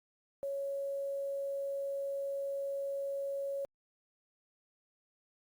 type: tone with quantisation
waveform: sine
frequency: 555 Hz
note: C#5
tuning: 2 cents sharp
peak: -34 dBFS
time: 0.43-3.65 s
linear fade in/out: 0 ms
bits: 10
effects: Opus 48 kbps